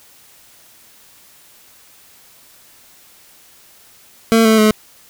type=tone with pitch steps; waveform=25% pulse; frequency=226 / 220.5 / 215 Hz; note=A3 / A3 / A3; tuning=+47 / +4 / -40 cents; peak=-5 dBFS; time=4.32-4.71 s; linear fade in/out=0 ms; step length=130 ms; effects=white hiss -47 dBFS RMS until 5.09 s